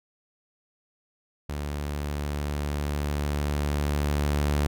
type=tone with level ramp; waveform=sawtooth; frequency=73 Hz; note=D2; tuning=10 cents flat; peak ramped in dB=-26 to -18 dBFS; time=1.49-4.67 s; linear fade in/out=5 ms; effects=none